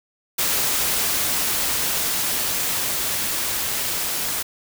white noise with level ramp, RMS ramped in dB -21 to -25 dBFS, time 0.38-4.43 s, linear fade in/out 10 ms, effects none

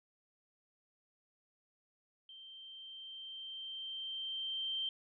sine tone with level ramp, 3136 Hz, G7, in tune, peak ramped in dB -51 to -34 dBFS, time 2.29-4.89 s, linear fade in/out 2 ms, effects none

